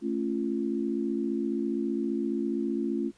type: chord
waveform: sine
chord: A augmented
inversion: none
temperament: just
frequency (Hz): 220 / 275 / 343.8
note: A3 / C#4 / E#4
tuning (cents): 0 / -14 / -27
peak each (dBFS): -31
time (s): 0.01-3.12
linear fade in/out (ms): 50
effects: pink hiss -63 dBFS RMS until 3.17 s + resampled to 22050 Hz